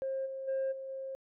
sine tone with level steps, 534 Hz, C5, 35 cents sharp, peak -31 / -37 / -28 / -39 / -37 dBFS, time 0.02-1.15 s, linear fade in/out 0 ms, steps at 0.25 / 0.47 / 0.71 / 0.88 s, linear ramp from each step 20 ms, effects tanh soft clip ceiling -28 dBFS

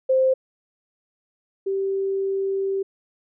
sine tone pair in turn, 523 / 389.2 Hz, C5 / G4, -1 / -12 cents, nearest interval perfect fourth, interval 511 cents, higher first, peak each -15 / -21 dBFS, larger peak first, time 0.09-0.34 / 1.66-2.83 s, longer second, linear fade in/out 10 ms, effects none

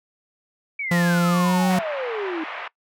sine exponential sweep, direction down, 2320 to 308.5 Hz, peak -25 dBFS, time 0.79-2.44 s, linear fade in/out 5 ms
45% pulse tone with pitch glide, 173.5 to 184.88 Hz, F3 to F#3, -11 to -1 cents, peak -17 dBFS, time 0.91-1.79 s, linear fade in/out 5 ms, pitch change +110 cents, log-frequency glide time 1.26-1.67 s
pink band-pass noise, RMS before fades -33 dBFS, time 1.7-2.68 s, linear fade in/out 5 ms, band 690 to 2600 Hz, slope 24 dB/octave
effects noise-tail reverb RT60 0.1 s tail -21 dB re dry

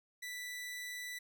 sawtooth tone, 1975.5 Hz, B6, in tune, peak -38 dBFS, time 0.22-1.19 s, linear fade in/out 10 ms, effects none

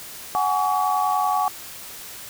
sine chord, F# suspended second, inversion none, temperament equal with one note detuned, 740 / 830.6 / 1133.3 Hz, F#5 / G#5 / C#6, 0 / 0 / +38 cents, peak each -23 dBFS, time 0.35-1.48 s, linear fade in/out 0 ms, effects white hiss -38 dBFS RMS until 2.29 s

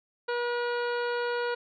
harmonic tone, 481.3 Hz, B4, 45 cents flat, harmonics 1 / 2 / 3 / 4 / 5 / 6 / 7 / 8 / 9, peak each -29 / -35 / -34 / -45 / -46 / -46 / -52 / -48 / -46 dBFS, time 0.28-1.55 s, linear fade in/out 10 ms, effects none

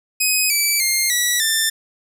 10% pulse tone with pitch steps, 2520 / 2311 / 2119 / 1943.2 / 1781.9 Hz, D#7 / D7 / C7 / B6 / A6, +21 / -28 / +21 / -29 / +21 cents, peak -7 dBFS, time 0.2-1.7 s, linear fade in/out 10 ms, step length 300 ms, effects none

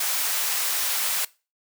white high-pass noise, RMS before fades -25 dBFS, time 0-1.25 s, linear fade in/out 5 ms, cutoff 730 Hz, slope 12 dB/octave, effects noise-tail reverb RT60 0.3 s tail -21 dB re dry

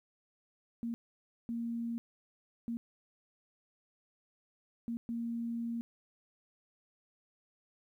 sine tone bursts at uneven times, 233.1 Hz, A#3, in tune, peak -34 dBFS, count 5, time 0.83-0.94 / 1.49-1.98 / 2.68-2.77 / 4.88-4.97 / 5.09-5.81 s, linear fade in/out 0 ms, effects 12-bit

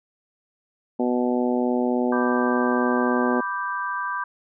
harmonic tone, 123.47 Hz, B2, in tune, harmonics 2 / 3 / 4 / 5 / 6 / 7, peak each -22 / -26 / -28 / -30 / -32 / -33 dBFS, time 0.99-3.41 s, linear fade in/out 10 ms
sine chord, G major, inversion first, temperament equal, 987.8 / 1174.7 / 1568 Hz, B5 / D6 / G6, 0 / 0 / 0 cents, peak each -29 dBFS, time 2.12-4.24 s, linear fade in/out 5 ms
effects none

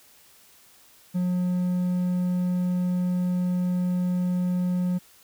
triangle tone, 180 Hz, F#3, 47 cents flat, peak -20 dBFS, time 1.14-4.99 s, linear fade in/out 20 ms, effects white hiss -55 dBFS RMS until 5.23 s

